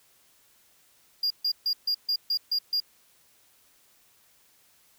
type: tone bursts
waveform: triangle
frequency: 4821 Hz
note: D8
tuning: 45 cents sharp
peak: -22 dBFS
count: 8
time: 1.23-2.802 s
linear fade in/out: 5 ms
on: 74 ms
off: 140 ms
effects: white hiss -62 dBFS RMS until 4.98 s